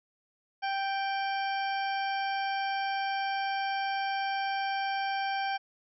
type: harmonic tone with a mistuned harmonic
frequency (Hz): 784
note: G5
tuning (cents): 0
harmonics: 1 / 2 / 3 / 4 / 6 / 7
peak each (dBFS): -30 / -36 / -40 / -42 / -46 / -47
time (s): 0.62-5.58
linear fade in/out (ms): 20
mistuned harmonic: 6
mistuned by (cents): -32
effects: none